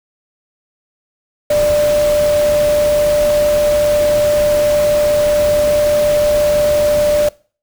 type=tone in noise; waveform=sine; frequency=593 Hz; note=D5; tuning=17 cents sharp; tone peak=-10 dBFS; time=1.5-7.29 s; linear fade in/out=5 ms; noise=pink; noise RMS=-24 dBFS; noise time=1.5-7.29 s; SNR=+11 dB; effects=noise-tail reverb RT60 0.4 s tail -22 dB re dry